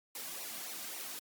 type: noise with flanger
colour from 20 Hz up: white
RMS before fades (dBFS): -43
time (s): 0.15-1.19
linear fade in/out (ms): 2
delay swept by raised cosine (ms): 0.6 to 2.3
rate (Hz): 3.7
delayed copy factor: -0.65
effects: high-pass 200 Hz 12 dB/octave + Opus 48 kbps